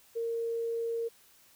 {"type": "tone", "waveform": "sine", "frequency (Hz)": 461.6, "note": "A#4", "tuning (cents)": -17, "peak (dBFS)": -30, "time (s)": [0.15, 1.09], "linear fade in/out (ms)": 20, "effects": ["white hiss -61 dBFS RMS until 1.55 s"]}